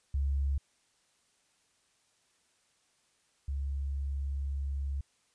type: tone pair in turn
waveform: sine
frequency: 69.3 / 69.3 Hz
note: C#2 / C#2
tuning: 0 / 0 cents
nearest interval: unison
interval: 0 cents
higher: neither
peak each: -27 / -31 dBFS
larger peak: first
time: 0.14-0.58 / 3.48-5.01 s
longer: second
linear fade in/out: 5 ms
effects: white hiss -71 dBFS RMS until 5.34 s + resampled to 22050 Hz